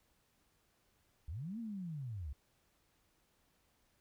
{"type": "linear two-way sweep", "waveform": "sine", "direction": "up then down", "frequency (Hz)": [61.7, 237, 61.7], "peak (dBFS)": -40, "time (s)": [1.28, 2.33], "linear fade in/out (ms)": 5, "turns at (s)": 1.59, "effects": ["pink hiss -75 dBFS RMS until 4 s"]}